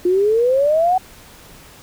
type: exponential sweep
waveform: sine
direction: up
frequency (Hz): 349.2 to 760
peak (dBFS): -12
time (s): 0.05-0.98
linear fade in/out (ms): 5
effects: pink hiss -43 dBFS RMS until 1.82 s